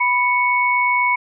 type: tone pair together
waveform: sine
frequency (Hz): 987.8 / 2218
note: B5 / C#7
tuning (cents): 0 / 0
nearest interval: octave + major second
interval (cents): 1400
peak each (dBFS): -17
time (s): 0-1.16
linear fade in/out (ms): 10
effects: none